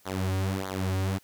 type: tone with flanger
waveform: sawtooth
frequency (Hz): 95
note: F#2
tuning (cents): +46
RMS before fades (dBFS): -29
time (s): 0.05-1.19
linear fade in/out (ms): 20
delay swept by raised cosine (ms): 0.37 to 4.67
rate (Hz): 1.6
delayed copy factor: -0.95
effects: white hiss -61 dBFS RMS until 1.23 s